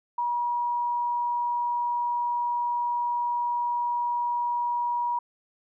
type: tone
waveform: sine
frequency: 960 Hz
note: B5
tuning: 49 cents flat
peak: -24 dBFS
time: 0.18-5.19 s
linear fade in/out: 5 ms
effects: none